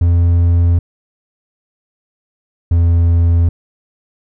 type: tone pair in turn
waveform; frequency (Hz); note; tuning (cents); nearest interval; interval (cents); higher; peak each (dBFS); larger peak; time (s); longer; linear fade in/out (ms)
triangle; 85.9 / 84.86; F2 / F2; -28 / -49; unison; 21; first; -6; neither; 0.01-0.79 / 2.71-3.49; neither; 5
effects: none